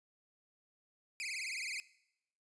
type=tone with vibrato; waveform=sawtooth; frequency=2296 Hz; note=D7; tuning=40 cents flat; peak=-35 dBFS; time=1.2-1.8 s; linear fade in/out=0 ms; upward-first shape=triangle; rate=19 Hz; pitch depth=230 cents each way; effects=noise-tail reverb RT60 0.8 s tail -20 dB re dry + resampled to 22050 Hz